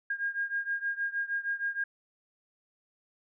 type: beating tone pair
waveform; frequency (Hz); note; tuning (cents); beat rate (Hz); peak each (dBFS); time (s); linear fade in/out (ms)
sine; 1618 / 1624.4; G#6 / G#6; -46 / -39; 6.4; -32 / -34; 0.1-1.84; 5
effects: none